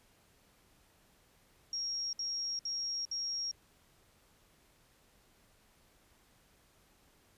sine tone bursts, 5588 Hz, F8, in tune, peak -34 dBFS, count 4, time 1.73-3.513 s, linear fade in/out 2 ms, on 400 ms, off 61 ms, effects pink hiss -67 dBFS RMS until 7.37 s + resampled to 32000 Hz

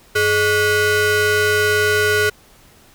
40% pulse ring-modulated tone, 518 Hz, C5, 17 cents flat, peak -10 dBFS, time 0.15-2.3 s, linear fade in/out 10 ms, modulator 941 Hz, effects pink hiss -49 dBFS RMS until 2.94 s

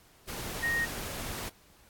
sine tone in noise, 1864.7 Hz, A#6, in tune, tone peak -27 dBFS, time 0.62-0.86 s, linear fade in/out 20 ms, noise pink, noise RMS -38 dBFS, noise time 0.27-1.5 s, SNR +8 dB, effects pink hiss -60 dBFS RMS until 1.89 s + AAC 64 kbps

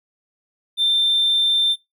triangle tone, 3575 Hz, A7, 27 cents sharp, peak -12 dBFS, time 0.77-1.76 s, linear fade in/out 50 ms, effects noise-tail reverb RT60 0.2 s tail -24 dB re dry + tanh soft clip ceiling -12 dBFS

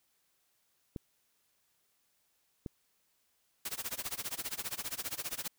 clicks, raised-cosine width 3 ms, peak -26 dBFS, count 2, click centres 0.962 / 2.662 s
white noise with tremolo, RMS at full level -36 dBFS, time 3.65-5.48 s, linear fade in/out 5 ms, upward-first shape sine, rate 15 Hz, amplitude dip 95%
effects white hiss -75 dBFS RMS until 5.58 s

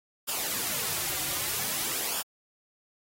white noise with flanger, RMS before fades -31 dBFS, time 0.27-2.23 s, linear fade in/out 20 ms, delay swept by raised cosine 0.48 to 4.68 ms, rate 0.52 Hz, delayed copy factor -0.6, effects AAC 48 kbps

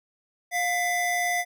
square tone pair together, 707.5 / 2000 Hz, F5 / B6, +22 / +21 cents, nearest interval octave + tritone, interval 1799 cents, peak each -27 dBFS, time 0.51-1.45 s, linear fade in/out 50 ms, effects none

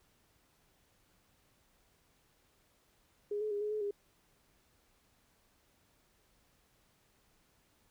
sine tone with pitch steps, 413 / 427.7 / 408.8 / 420.8 / 427.4 / 406.4 Hz, G#4 / A4 / G#4 / G#4 / G#4 / G#4, -10 / -49 / -27 / +23 / +50 / -38 cents, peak -33 dBFS, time 3.31-3.91 s, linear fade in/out 5 ms, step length 100 ms, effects pink hiss -71 dBFS RMS until 7.9 s

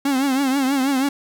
45% pulse tone with vibrato, 270 Hz, C#4, 45 cents flat, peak -17 dBFS, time 0.05-1.09 s, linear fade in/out 5 ms, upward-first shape triangle, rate 6.2 Hz, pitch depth 110 cents each way, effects none

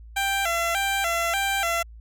15% pulse tone with vibrato, 730 Hz, F#5, 24 cents flat, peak -16 dBFS, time 0.16-1.83 s, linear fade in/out 10 ms, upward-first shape square, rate 1.7 Hz, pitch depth 130 cents each way, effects added 56 Hz sine -41 dBFS peak until 2 s

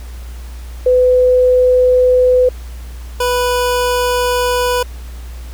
sine / 25% pulse tone pair in turn, 503 / 493.5 Hz, B4 / B4, +32 / -1 cents, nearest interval unison, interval 33 cents, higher first, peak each -7 / -9 dBFS, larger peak first, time 0.86-2.49 / 3.2-4.83 s, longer neither, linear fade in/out 5 ms, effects added 60 Hz sine -26 dBFS peak until 5.53 s + pink hiss -41 dBFS RMS until 5.53 s

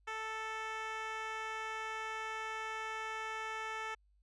10% pulse tone with band-pass filter, 440 Hz, A4, in tune, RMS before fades -41 dBFS, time 0.07-3.95 s, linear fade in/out 10 ms, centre 1400 Hz, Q 0.64, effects added 50 Hz sine -67 dBFS peak until 4.22 s + resampled to 24000 Hz

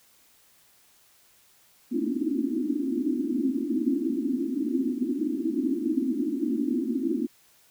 pink band-pass noise, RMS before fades -27 dBFS, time 1.91-7.27 s, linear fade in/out 20 ms, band 230 to 340 Hz, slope 96 dB/octave, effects white hiss -60 dBFS RMS until 7.7 s

